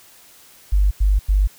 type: tone bursts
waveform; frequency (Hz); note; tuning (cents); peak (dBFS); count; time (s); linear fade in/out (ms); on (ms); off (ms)
sine; 49.49; G1; +17; -12; 3; 0.72-1.474; 10; 190; 92
effects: white hiss -48 dBFS RMS until 1.58 s